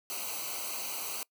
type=noise with comb filter; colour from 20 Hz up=white; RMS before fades=-37 dBFS; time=0.1-1.23 s; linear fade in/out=0 ms; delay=0.57 ms; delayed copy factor=-0.85; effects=noise-tail reverb RT60 0.1 s tail -24 dB re dry